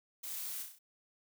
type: noise with echo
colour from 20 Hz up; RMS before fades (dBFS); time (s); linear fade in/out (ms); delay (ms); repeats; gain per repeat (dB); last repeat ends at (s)
blue; -43; 0.23-0.63; 10; 32; 5; -4; 0.79
effects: none